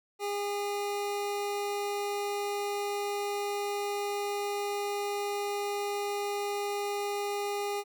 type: tone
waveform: 25% pulse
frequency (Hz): 407.3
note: G#4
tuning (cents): -34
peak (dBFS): -27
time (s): 0.19-7.84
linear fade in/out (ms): 50
effects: none